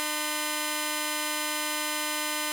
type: tone pair together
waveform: 5% pulse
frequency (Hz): 302.3 / 1016.8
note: D#4 / C6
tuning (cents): -50 / -50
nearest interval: octave + major sixth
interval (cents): 2100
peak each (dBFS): -19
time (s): 0-2.52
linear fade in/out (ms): 0
effects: none